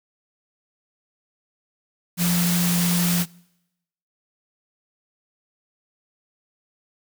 sine tone in noise, 174.61 Hz, F3, in tune, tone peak -19 dBFS, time 2.17-3.26 s, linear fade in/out 50 ms, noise white, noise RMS -25 dBFS, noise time 2.17-3.26 s, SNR +3 dB, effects noise-tail reverb RT60 0.9 s tail -25 dB re dry

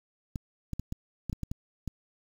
clicks, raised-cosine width 5 ms, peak -21 dBFS, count 9, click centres 0.358 / 0.733 / 0.796 / 0.924 / 1.297 / 1.329 / 1.433 / 1.515 / 1.877 s, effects 8-bit

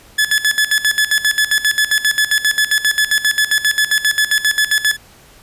sawtooth tone with tremolo, 1719 Hz, A6, 41 cents flat, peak -7 dBFS, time 0.18-4.97 s, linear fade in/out 10 ms, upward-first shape square, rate 7.5 Hz, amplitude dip 80%, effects pink hiss -45 dBFS RMS until 5.42 s + resampled to 32000 Hz

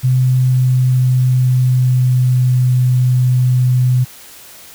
sine tone with pitch glide, 128.2 to 126.14 Hz, C3 to B2, -35 to +37 cents, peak -9 dBFS, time 0.03-4.05 s, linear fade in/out 20 ms, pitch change -28 cents, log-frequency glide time 0.28-2.68 s, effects white hiss -38 dBFS RMS until 4.74 s

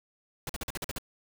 pink noise bursts, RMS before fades -35 dBFS, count 8, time 0.47-0.984 s, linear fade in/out 2 ms, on 24 ms, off 46 ms, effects none

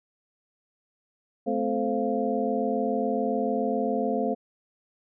sine tone cluster, 217 / 257 / 435.9 / 523 / 693 Hz, A3 / C4 / A4 / C5 / F5, -24 / -31 / -16 / -1 / -14 cents, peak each -30 dBFS, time 1.46-4.35 s, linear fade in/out 20 ms, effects none

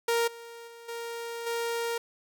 sawtooth tone with level steps, 466.2 Hz, A#4, in tune, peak -20 / -39 / -42 / -31 / -25 dBFS, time 0.08-1.98 s, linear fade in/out 5 ms, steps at 0.27 / 0.67 / 0.88 / 1.46 s, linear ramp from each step 10 ms, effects none

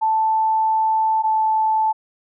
sine tone pair in turn, 880 / 875.1 Hz, A5 / A5, 0 / -10 cents, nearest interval unison, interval 10 cents, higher first, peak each -15 dBFS, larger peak neither, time 0.01-1.23 / 1.23-1.93 s, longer first, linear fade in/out 20 ms, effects none

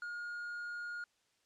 triangle tone, 1428 Hz, F6, 38 cents sharp, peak -38 dBFS, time 0.02-1.04 s, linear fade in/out 2 ms, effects white hiss -75 dBFS RMS until 1.45 s + low-pass 7000 Hz 12 dB/octave

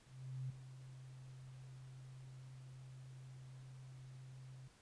sine tone with ADSR envelope, 130 Hz, C3, 11 cents flat, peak -40 dBFS, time 0.05-4.68 s, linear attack 450 ms, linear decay 4 ms, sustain -12 dB, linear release 5 ms, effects pink hiss -68 dBFS RMS until 4.81 s + resampled to 22050 Hz

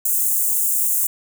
white high-pass noise, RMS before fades -19 dBFS, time 0.05-1.07 s, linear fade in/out 5 ms, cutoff 7100 Hz, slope 48 dB/octave, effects none

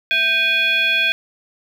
sine tone with frequency modulation, 2466 Hz, D#7, 16 cents flat, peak -14 dBFS, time 0.11-1.12 s, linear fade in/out 0 ms, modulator 900 Hz, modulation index 1, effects 7-bit

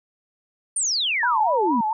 sine exponential sweep, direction down, 9397 to 210 Hz, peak -20 dBFS, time 0.76-1.81 s, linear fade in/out 5 ms
sine tone with vibrato, 920 Hz, A#5, 23 cents flat, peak -20 dBFS, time 1.23-1.93 s, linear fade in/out 2 ms, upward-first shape sine, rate 4.3 Hz, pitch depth 130 cents each way
effects none

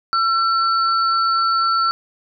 sine tone pair together, 1348 / 4485 Hz, E6 / C#8, +38 / +19 cents, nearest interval octave + major sixth, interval 2081 cents, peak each -15 / -24 dBFS, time 0.13-1.91 s, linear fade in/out 0 ms, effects none

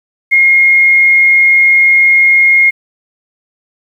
sine tone, 2143 Hz, C7, 41 cents sharp, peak -4 dBFS, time 0.31-2.71 s, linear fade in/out 20 ms, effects 7-bit

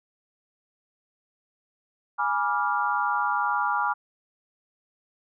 sine chord, G# diminished seventh, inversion none, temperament equal with one note detuned, 830.6 / 972.5 / 1174.7 / 1396.9 Hz, G#5 / B5 / D6 / F6, 0 / -27 / 0 / 0 cents, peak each -28 dBFS, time 2.18-3.94 s, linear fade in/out 20 ms, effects none

